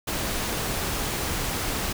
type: noise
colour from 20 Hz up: pink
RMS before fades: -28 dBFS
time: 0.07-1.93 s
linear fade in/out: 10 ms
effects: none